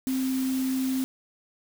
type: tone in noise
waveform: sine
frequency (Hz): 261.6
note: C4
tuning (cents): 0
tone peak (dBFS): -24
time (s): 0.07-1.04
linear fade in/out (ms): 0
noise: white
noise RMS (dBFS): -39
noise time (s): 0.07-1.04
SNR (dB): +12
effects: none